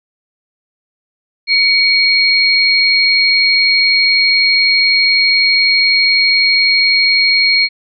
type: tone pair together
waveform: sine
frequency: 2244 / 4256 Hz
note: C#7 / C8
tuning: +21 / +29 cents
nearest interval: major seventh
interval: 1108 cents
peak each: -11 dBFS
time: 1.47-7.69 s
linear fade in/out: 50 ms
effects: none